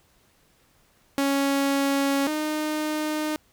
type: tone pair in turn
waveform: sawtooth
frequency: 277.2 / 306.3 Hz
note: C#4 / D#4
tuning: 0 / -27 cents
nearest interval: major second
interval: 173 cents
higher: second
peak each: -17 / -21 dBFS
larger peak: first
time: 1.18-2.27 / 2.27-3.36 s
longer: neither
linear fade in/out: 0 ms
effects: pink hiss -62 dBFS RMS until 3.52 s